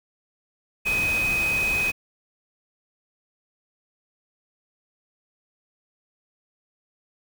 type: tone in noise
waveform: sine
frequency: 2516 Hz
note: D#7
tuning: 19 cents sharp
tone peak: -21 dBFS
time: 0.85-1.92 s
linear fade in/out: 20 ms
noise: pink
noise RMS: -32 dBFS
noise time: 0.85-1.92 s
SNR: +8 dB
effects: none